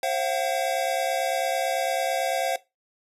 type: tone cluster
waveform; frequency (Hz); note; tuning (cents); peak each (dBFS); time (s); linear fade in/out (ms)
square; 533 / 684 / 753; C5 / F5 / F#5; +32 / -36 / +30; -29; 0.03-2.56; 2
effects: noise-tail reverb RT60 0.2 s tail -17 dB re dry + resampled to 32000 Hz